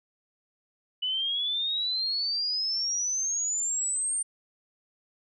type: exponential sweep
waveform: sine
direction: up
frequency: 2964 to 8870 Hz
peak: -26 dBFS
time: 1.02-4.23 s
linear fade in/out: 10 ms
effects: none